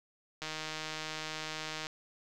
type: click train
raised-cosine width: 0.2 ms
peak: -21 dBFS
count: 227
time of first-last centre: 0.42-1.869 s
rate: 156 Hz
effects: none